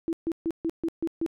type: tone bursts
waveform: sine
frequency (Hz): 329.6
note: E4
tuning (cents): 0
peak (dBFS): -24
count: 7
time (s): 0.08-1.263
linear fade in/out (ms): 0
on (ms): 49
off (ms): 140
effects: none